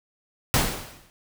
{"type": "noise with exponential decay", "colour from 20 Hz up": "pink", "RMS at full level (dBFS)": -18, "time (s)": [0.54, 1.1], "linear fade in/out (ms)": 0, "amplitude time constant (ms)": 120, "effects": []}